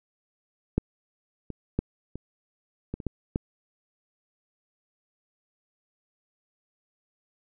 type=clicks; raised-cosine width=3 ms; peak=-9 / -22 / -11 / -23 / -18 / -25 / -15 / -12 dBFS; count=8; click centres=0.78 / 1.503 / 1.79 / 2.156 / 2.94 / 3.002 / 3.067 / 3.359 s; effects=none